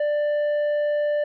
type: tone with tanh clipping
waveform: sine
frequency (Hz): 591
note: D5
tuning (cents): +11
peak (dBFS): -21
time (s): 0-1.24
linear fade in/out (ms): 5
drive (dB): 6
effects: none